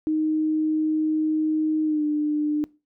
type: tone with pitch glide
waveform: sine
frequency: 311.1 to 299.5 Hz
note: D#4 to D4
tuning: 0 to +34 cents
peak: -20 dBFS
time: 0.07-2.64 s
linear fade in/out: 0 ms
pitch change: -66 cents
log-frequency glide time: 1.84-2.04 s
effects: noise-tail reverb RT60 0.3 s tail -23 dB re dry